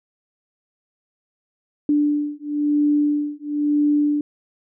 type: beating tone pair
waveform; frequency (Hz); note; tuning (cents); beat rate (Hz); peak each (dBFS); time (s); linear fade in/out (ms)
sine; 293.7 / 294.7; D4 / D4; 0 / +6; 1; -20; 1.89-4.21; 2
effects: none